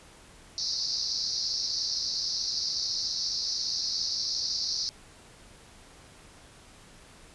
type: band-pass noise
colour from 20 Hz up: pink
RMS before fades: -31 dBFS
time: 0.58-4.89 s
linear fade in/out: 0 ms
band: 4200 to 5700 Hz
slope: 96 dB/octave
effects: pink hiss -53 dBFS RMS until 7.34 s + resampled to 24000 Hz